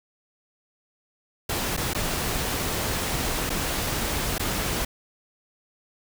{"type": "noise with dropouts", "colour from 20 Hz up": "pink", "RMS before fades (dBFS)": -27, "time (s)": [1.49, 4.85], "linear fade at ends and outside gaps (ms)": 5, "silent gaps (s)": [[1.767, 1.774], [1.935, 1.947], [3.495, 3.501], [4.382, 4.395]], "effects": []}